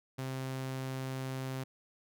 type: tone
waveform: sawtooth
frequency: 131.7 Hz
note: C3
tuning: 12 cents sharp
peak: -32 dBFS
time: 0.18-1.64 s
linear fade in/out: 10 ms
effects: none